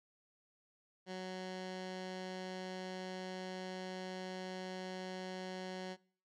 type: tone with low-pass filter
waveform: 15% pulse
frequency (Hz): 185.5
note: F#3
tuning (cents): +5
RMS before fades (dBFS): -44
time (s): 1.06-5.97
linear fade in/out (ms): 50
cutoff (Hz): 5000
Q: 1.4
effects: noise-tail reverb RT60 0.5 s tail -23 dB re dry